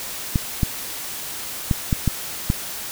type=clicks; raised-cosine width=5 ms; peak=-5 dBFS; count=6; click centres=0.358 / 0.632 / 1.712 / 1.928 / 2.077 / 2.501 s; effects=white hiss -31 dBFS RMS until 2.91 s